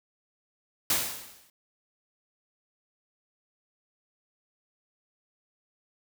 white noise with exponential decay, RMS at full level -23 dBFS, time 0.9-1.5 s, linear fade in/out 2 ms, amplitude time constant 130 ms, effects none

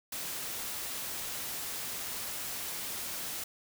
white noise, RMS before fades -38 dBFS, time 0.12-3.44 s, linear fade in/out 5 ms, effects none

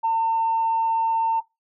sine tone, 904 Hz, A5, 47 cents sharp, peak -17 dBFS, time 0.03-1.41 s, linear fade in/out 20 ms, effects noise-tail reverb RT60 0.2 s tail -19 dB re dry + tanh soft clip ceiling -14 dBFS

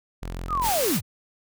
sawtooth tone, 43.67 Hz, F1, 1 cent sharp, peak -27 dBFS, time 0.22-0.7 s, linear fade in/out 10 ms
sine linear sweep, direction down, 1318.5 to 65.7 Hz, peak -22 dBFS, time 0.48-1.02 s, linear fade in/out 50 ms
white noise, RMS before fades -27 dBFS, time 0.61-1.01 s, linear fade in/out 50 ms
effects none

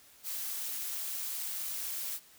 blue noise with amplitude modulation, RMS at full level -35 dBFS, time 0.23-2.2 s, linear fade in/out 50 ms, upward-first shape sine, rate 226 Hz, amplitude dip 50%, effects white hiss -59 dBFS RMS until 2.38 s

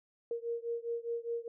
sine beating tone pair, 465.4 / 470.3 Hz, A#4 / A#4, -3 / +15 cents, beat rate 4.9 Hz, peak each -37 / -38 dBFS, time 0.31-1.48 s, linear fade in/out 2 ms, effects none

